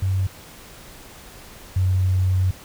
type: tone pair in turn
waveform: sine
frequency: 95.1 / 93.04 Hz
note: F#2 / F#2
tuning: +48 / +10 cents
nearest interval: unison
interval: 38 cents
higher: first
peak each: -18 / -16 dBFS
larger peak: second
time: 0.02-0.27 / 1.76-2.51 s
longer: second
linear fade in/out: 5 ms
effects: pink hiss -43 dBFS RMS until 2.64 s